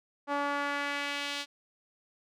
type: tone with band-pass filter sweep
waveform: sawtooth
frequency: 285.6 Hz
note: D4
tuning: 48 cents flat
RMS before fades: -33 dBFS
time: 0.27-1.46 s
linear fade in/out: 50 ms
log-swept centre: 940 to 3800 Hz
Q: 1.4
effects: none